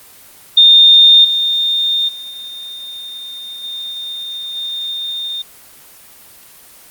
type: tone with level steps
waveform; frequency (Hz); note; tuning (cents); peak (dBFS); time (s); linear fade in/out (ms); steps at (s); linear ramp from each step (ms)
sine; 3639; A#7; -42; -3 / -12 / -26 / -22 / -19; 0.57-5.42; 5; 1.24 / 2.08 / 3.63 / 4.55; 10
effects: white hiss -41 dBFS RMS until 6.9 s + Opus 24 kbps